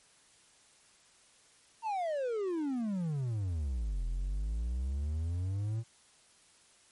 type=exponential two-way sweep; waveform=triangle; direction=down then up; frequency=932.3 to 41.2 to 116.2 Hz; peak=-29 dBFS; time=1.82-5.84 s; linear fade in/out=50 ms; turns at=4.05 s; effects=white hiss -63 dBFS RMS until 6.91 s + MP3 48 kbps